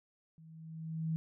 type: tone with level ramp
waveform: sine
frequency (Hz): 160.8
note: E3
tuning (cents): -43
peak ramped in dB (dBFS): -54 to -30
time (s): 0.38-1.16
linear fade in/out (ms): 0
effects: none